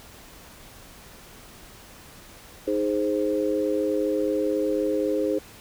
sine chord, Ab major, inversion second, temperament equal, 311.1 / 415.3 / 523.3 Hz, Eb4 / Ab4 / C5, 0 / 0 / 0 cents, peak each -26 dBFS, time 2.67-5.39 s, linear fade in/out 10 ms, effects pink hiss -47 dBFS RMS until 5.6 s

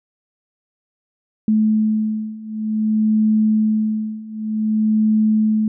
sine beating tone pair, 216 / 216.54 Hz, A3 / A3, -32 / -27 cents, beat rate 0.54 Hz, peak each -19 / -17 dBFS, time 1.48-5.68 s, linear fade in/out 2 ms, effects none

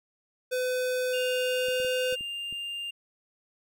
square tone with pitch glide, 505 to 507.9 Hz, B4 to B4, +39 to +48 cents, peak -27 dBFS, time 0.51-2.16 s, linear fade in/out 20 ms, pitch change +9 cents, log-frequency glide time 1.43-1.86 s
triangle tone, 2800 Hz, F7, 4 cents sharp, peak -31 dBFS, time 1.13-2.91 s, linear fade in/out 10 ms
clicks, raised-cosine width 3 ms, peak -35 dBFS, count 6, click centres 1.685 / 1.801 / 1.848 / 2.126 / 2.209 / 2.526 s
effects none

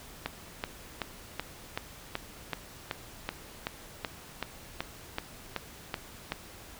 click train, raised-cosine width 0.3 ms, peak -15 dBFS, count 17, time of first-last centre 0.26-6.321 s, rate 2.64 Hz, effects pink hiss -49 dBFS RMS until 6.79 s

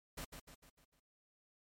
pink noise with echo, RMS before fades -45 dBFS, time 0.17-0.25 s, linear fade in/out 10 ms, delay 150 ms, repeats 5, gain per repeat -6 dB, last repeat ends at 1 s, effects MP3 64 kbps

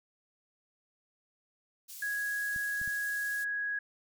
pink high-pass noise, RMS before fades -46 dBFS, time 1.88-3.45 s, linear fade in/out 20 ms, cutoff 6900 Hz, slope 12 dB/octave
sine tone, 1661.2 Hz, G#6, in tune, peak -31 dBFS, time 2.02-3.79 s, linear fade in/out 5 ms
clicks, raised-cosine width 5 ms, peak -36 dBFS, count 3, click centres 2.562 / 2.815 / 2.877 s
effects none

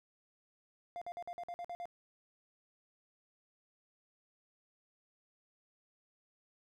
triangle tone bursts, 698.5 Hz, F5, in tune, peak -38 dBFS, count 9, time 0.96-1.855 s, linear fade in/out 0 ms, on 55 ms, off 50 ms, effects none

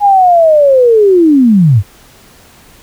sine linear sweep, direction down, 830.6 to 88.9 Hz, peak -3 dBFS, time 0-1.83 s, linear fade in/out 50 ms, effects pink hiss -41 dBFS RMS until 2.82 s

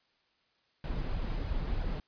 brown noise with flanger, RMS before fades -33 dBFS, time 0.84-2 s, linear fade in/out 2 ms, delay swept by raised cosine 1.2 to 6.7 ms, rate 3.1 Hz, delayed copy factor +0.55, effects white hiss -72 dBFS RMS until 2.07 s + resampled to 11025 Hz

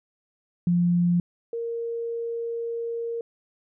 sine tone pair in turn, 174.61 / 464.7 Hz, F3 / A#4, 0 / -5 cents, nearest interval octave + perfect fourth, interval 1695 cents, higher second, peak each -18 / -27 dBFS, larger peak first, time 0.67-1.2 / 1.53-3.21 s, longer second, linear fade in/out 2 ms, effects none

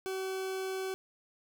40% pulse tone, 380 Hz, F#4, 46 cents sharp, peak -33 dBFS, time 0.06-0.94 s, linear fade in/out 0 ms, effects none

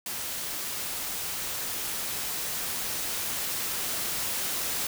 white noise with level ramp, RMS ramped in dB -34 to -30 dBFS, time 0.06-4.87 s, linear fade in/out 2 ms, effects none

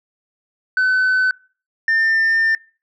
sine tone pair in turn, 1513 / 1799.3 Hz, F#6 / A6, +38 / +38 cents, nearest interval minor third, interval 300 cents, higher second, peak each -11 dBFS, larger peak neither, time 0.77-1.31 / 1.88-2.55 s, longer second, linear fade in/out 2 ms, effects noise-tail reverb RT60 0.4 s tail -25 dB re dry + tanh soft clip ceiling -12 dBFS

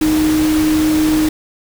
sine tone in noise, 310 Hz, D#4, 6 cents flat, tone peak -11 dBFS, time 0.01-1.29 s, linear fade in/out 5 ms, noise pink, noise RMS -23 dBFS, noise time 0.01-1.29 s, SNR +9 dB, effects none

